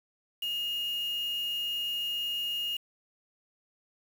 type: tone with quantisation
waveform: sine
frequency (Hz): 2851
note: F7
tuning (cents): +35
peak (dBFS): -30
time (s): 0.42-2.77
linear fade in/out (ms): 5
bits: 7
effects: none